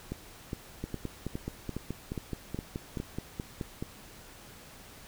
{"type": "two click trains", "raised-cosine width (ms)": 3, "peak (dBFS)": [-21, -21], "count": [8, 15], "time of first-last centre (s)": [[0.12, 3.001], [0.84, 3.825]], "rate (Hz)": [2.43, 4.69], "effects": ["pink hiss -51 dBFS RMS until 5.07 s"]}